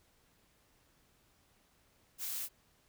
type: noise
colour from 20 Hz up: blue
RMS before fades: -39 dBFS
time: 2.18-2.49 s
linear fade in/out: 50 ms
effects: pink hiss -70 dBFS RMS until 2.88 s